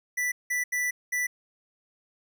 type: tone bursts at uneven times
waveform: square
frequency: 1975 Hz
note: B6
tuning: in tune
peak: -26 dBFS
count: 4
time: 0.17-0.32 / 0.5-0.64 / 0.72-0.91 / 1.12-1.27 s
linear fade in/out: 10 ms
effects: none